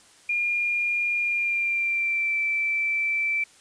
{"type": "tone with pitch glide", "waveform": "sine", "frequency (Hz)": [2414, 2330], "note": ["D7", "D7"], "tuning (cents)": [47, -14], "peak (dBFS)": -22, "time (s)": [0.29, 3.44], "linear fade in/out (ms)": 5, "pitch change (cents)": -61, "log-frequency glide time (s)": [1.22, 2.39], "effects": ["white hiss -54 dBFS RMS until 3.6 s", "resampled to 22050 Hz"]}